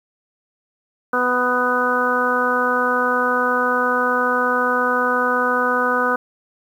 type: harmonic tone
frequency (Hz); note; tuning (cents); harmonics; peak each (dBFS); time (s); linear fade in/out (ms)
248.6; B3; +12; 1 / 2 / 3 / 4 / 5 / 6; -26 / -22 / -28 / -24 / -21 / -21; 1.13-6.16; 5
effects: 8-bit